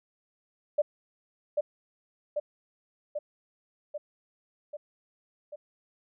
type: tone with echo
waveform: sine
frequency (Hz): 593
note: D5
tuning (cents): +17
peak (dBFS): -20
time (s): 0.78-0.82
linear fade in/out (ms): 10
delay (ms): 790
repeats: 6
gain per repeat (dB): -3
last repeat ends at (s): 5.56
effects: none